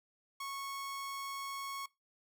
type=tone; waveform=sawtooth; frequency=1102 Hz; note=C#6; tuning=11 cents flat; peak=-36 dBFS; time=0.4-1.86 s; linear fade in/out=5 ms; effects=noise-tail reverb RT60 0.2 s tail -21 dB re dry